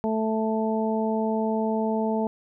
harmonic tone, 220 Hz, A3, in tune, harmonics 1 / 2 / 3 / 4, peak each -25 / -28 / -30 / -31 dBFS, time 0.04-2.27 s, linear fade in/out 0 ms, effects none

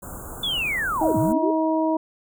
pink band-stop noise, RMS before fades -36 dBFS, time 0.02-1.33 s, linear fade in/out 10 ms, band 1500 to 6900 Hz, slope 96 dB/octave
sine linear two-way sweep, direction down then up, 3520 to 96.9 to 421.6 Hz, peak -22 dBFS, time 0.43-1.51 s, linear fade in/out 5 ms, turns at 1.18 s
harmonic tone, 318.2 Hz, D#4, 39 cents sharp, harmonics 1 / 2 / 3, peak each -21 / -24 / -26 dBFS, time 1.01-1.97 s, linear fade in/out 5 ms
effects none

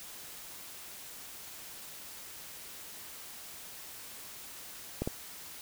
clicks, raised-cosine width 2 ms, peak -18 dBFS, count 2, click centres 5.02 / 5.075 s, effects white hiss -47 dBFS RMS until 5.61 s

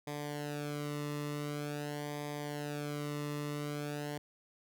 sawtooth tone with flanger, 146.83 Hz, D3, in tune, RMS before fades -39 dBFS, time 0.07-4.18 s, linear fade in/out 5 ms, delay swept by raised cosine 0.71 to 1.29 ms, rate 0.46 Hz, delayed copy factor -0.8, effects none

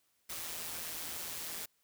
white noise with amplitude modulation, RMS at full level -39 dBFS, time 0.29-1.66 s, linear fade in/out 10 ms, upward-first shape sine, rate 165 Hz, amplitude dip 55%, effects white hiss -75 dBFS RMS until 1.83 s

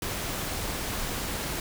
pink noise, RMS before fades -32 dBFS, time 0.02-1.6 s, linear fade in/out 2 ms, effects none

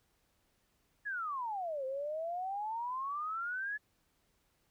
sine exponential two-way sweep, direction down then up, 1726 to 517 to 1726 Hz, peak -35 dBFS, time 1.05-3.78 s, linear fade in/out 20 ms, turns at 1.85 s, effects pink hiss -75 dBFS RMS until 4.7 s

